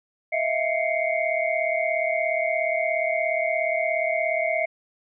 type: tone cluster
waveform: sine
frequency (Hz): 639 / 676 / 2104 / 2234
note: D#5 / E5 / C7 / C#7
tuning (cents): +46 / +43 / +9 / +13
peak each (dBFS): -25 / -27 / -28 / -29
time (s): 0.32-4.66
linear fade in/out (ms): 10
effects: none